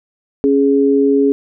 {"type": "tone pair together", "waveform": "sine", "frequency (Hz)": [276.4, 416.6], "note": ["C#4", "G#4"], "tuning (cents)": [-5, 5], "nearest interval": "perfect fifth", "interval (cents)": 710, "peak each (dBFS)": -12, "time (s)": [0.44, 1.32], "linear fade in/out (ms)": 0, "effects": []}